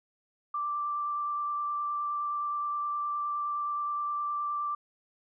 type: tone with vibrato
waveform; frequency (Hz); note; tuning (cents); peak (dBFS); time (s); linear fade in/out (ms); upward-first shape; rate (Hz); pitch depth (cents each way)
sine; 1174.7; D6; 0; -29; 0.54-4.75; 5; sine; 9.6; 9
effects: none